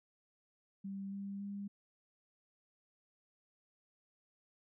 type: tone with pitch steps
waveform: sine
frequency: 196 / 198.39 / 200.8 Hz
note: G3 / G3 / G3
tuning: 0 / +21 / +42 cents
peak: -40 dBFS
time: 0.84-1.68 s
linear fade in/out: 10 ms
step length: 280 ms
effects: none